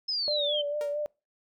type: exponential sweep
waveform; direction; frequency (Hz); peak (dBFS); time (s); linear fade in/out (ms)
sine; down; 5220 to 3043; -27; 0.08-0.62; 10
type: tone with vibrato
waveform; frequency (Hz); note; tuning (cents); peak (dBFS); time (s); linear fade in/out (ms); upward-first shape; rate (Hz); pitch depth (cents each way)
sine; 587.3; D5; 0; -28; 0.28-1.06; 0; sine; 4.5; 32
type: tone with exponential decay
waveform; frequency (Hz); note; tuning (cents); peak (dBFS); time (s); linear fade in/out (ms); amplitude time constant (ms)
sawtooth; 465.6; A#4; -2; -32; 0.81-1; 1; 41
effects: noise-tail reverb RT60 0.3 s tail -26 dB re dry